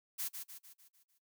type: noise with echo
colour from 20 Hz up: blue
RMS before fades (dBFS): -38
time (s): 0.18-0.29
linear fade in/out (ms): 20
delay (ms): 150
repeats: 6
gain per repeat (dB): -6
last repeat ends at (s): 1.19
effects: noise-tail reverb RT60 0.1 s tail -19 dB re dry